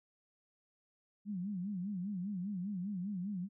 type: tone with vibrato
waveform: sine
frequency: 191.9 Hz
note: G3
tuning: 37 cents flat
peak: -36 dBFS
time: 1.25-3.49 s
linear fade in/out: 50 ms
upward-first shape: sine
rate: 5 Hz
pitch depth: 160 cents each way
effects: none